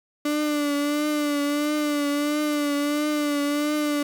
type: tone with vibrato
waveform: 35% pulse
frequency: 293.7 Hz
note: D4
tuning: in tune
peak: -20 dBFS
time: 0.25-4.03 s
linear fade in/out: 5 ms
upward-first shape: triangle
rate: 1.5 Hz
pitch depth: 48 cents each way
effects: 8-bit